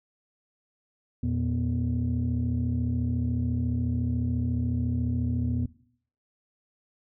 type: tone cluster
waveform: sine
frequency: 82.9 / 117 / 244.2 Hz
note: E2 / A#2 / B3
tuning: +10 / +7 / -19 cents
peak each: -28 dBFS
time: 1.23-5.66 s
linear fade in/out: 5 ms
effects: noise-tail reverb RT60 0.6 s tail -19 dB re dry + tanh soft clip ceiling -19 dBFS